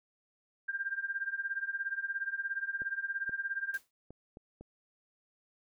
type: tone with tremolo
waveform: sine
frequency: 1592 Hz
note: G6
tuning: 26 cents sharp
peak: -29 dBFS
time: 0.68-3.78 s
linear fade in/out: 10 ms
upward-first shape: triangle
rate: 17 Hz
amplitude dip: 95%
type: clicks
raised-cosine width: 2 ms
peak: -35 dBFS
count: 5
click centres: 2.819 / 3.294 / 4.106 / 4.371 / 4.61 s
type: noise with exponential decay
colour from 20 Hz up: white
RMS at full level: -47 dBFS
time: 3.74-3.91 s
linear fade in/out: 2 ms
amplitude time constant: 35 ms
effects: none